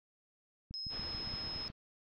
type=clicks; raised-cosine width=5 ms; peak=-34 dBFS; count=9; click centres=0.71 / 0.868 / 0.995 / 1.149 / 1.274 / 1.339 / 1.475 / 1.562 / 1.701 s
type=tone; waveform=sine; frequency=5140 Hz; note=E8; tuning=45 cents flat; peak=-39 dBFS; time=0.74-1.68 s; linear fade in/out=0 ms
type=low-pass noise; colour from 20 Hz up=pink; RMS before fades=-48 dBFS; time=0.89-1.72 s; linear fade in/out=50 ms; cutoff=4900 Hz; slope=48 dB/octave
effects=none